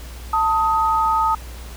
sine tone pair together, 889.5 / 1258 Hz, A5 / D#6, +19 / +19 cents, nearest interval tritone, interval 600 cents, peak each -18 dBFS, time 0.33-1.35 s, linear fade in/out 5 ms, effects added 60 Hz sine -33 dBFS peak until 1.76 s + pink hiss -41 dBFS RMS until 1.76 s

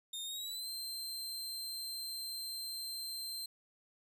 sawtooth tone with pitch glide, 3661 to 4133 Hz, A#7 to C8, -32 to -22 cents, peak -37 dBFS, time 0.13-3.46 s, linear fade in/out 5 ms, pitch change +210 cents, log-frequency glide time 0.24-0.68 s, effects none

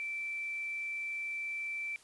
sine tone, 2333 Hz, D7, 12 cents flat, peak -35 dBFS, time 0-1.96 s, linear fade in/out 0 ms, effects white hiss -60 dBFS RMS until 2.03 s + resampled to 24000 Hz

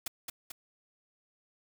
white noise with echo, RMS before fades -35 dBFS, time 0.06-0.08 s, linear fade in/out 5 ms, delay 220 ms, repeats 2, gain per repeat -4 dB, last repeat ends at 0.52 s, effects none

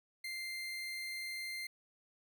30% pulse tone, 2093 Hz, C7, in tune, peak -37 dBFS, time 0.24-1.67 s, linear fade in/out 5 ms, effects none

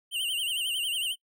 square tone with vibrato, 2955 Hz, F#7, 3 cents flat, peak -28 dBFS, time 0.11-1.16 s, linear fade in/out 50 ms, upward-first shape sine, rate 11 Hz, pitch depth 120 cents each way, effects noise-tail reverb RT60 0.1 s tail -24 dB re dry

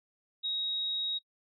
sine tone, 3789 Hz, A#7, 27 cents sharp, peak -31 dBFS, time 0.43-1.19 s, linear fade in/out 20 ms, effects noise-tail reverb RT60 0.1 s tail -17 dB re dry

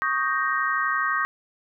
sine chord, Eb dominant seventh, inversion third, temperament equal with one note detuned, 1112.6 / 1244.5 / 1568 / 1864.7 Hz, Db6 / Eb6 / G6 / Bb6, +6 / 0 / 0 / 0 cents, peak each -27 dBFS, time 0.02-1.25 s, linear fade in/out 0 ms, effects none

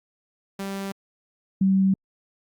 sawtooth / sine tone pair in turn, 196 / 192.08 Hz, G3 / G3, 0 / -35 cents, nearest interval unison, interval 35 cents, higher first, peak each -25 / -16 dBFS, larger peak second, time 0.59-0.92 / 1.61-1.94 s, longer neither, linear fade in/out 5 ms, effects Opus 48 kbps

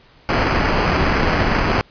pink noise with sample-and-hold, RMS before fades -17 dBFS, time 0.29-1.81 s, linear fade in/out 0 ms, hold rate 3675 Hz, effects pink hiss -50 dBFS RMS until 1.9 s + resampled to 11025 Hz

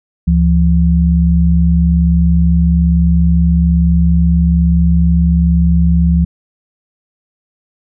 sine tone pair together, 71.7 / 170.53 Hz, D2 / F3, -41 / -41 cents, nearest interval octave + minor third, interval 1500 cents, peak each -10 dBFS, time 0.27-6.25 s, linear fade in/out 10 ms, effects none

